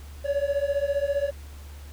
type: beating tone pair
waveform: triangle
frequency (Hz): 558 / 573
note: C#5 / D5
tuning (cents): +11 / -43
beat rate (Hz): 15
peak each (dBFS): -24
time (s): 0.24-1.31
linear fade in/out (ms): 20
effects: added 72 Hz sine -39 dBFS peak until 1.92 s + pink hiss -51 dBFS RMS until 1.92 s